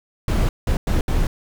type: noise bursts at uneven times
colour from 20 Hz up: brown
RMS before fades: -18 dBFS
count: 4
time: 0.28-0.49 / 0.67-0.77 / 0.87-1.01 / 1.08-1.27 s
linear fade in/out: 2 ms
effects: none